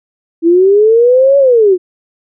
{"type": "linear two-way sweep", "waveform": "sine", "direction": "up then down", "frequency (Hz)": [324.6, 565, 348.3], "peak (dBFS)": -4, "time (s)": [0.42, 1.78], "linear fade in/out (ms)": 50, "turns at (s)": 1.38, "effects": []}